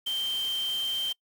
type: tone in noise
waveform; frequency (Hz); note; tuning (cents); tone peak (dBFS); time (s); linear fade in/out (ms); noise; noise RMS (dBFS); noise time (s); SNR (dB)
sine; 3136; G7; 0; -27; 0.06-1.13; 10; white; -42; 0.06-1.13; +12
effects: noise-tail reverb RT60 0.1 s tail -24 dB re dry